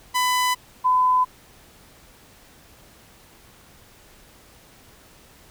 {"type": "tone pair in turn", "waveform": ["sawtooth", "sine"], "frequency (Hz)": [1000, 1009.9], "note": ["B5", "B5"], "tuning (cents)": [21, 38], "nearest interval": "unison", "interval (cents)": 17, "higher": "second", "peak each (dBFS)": -15, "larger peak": "neither", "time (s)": [[0.14, 0.55], [0.84, 1.25]], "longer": "neither", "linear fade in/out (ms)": 20, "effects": ["pink hiss -51 dBFS RMS until 5.5 s"]}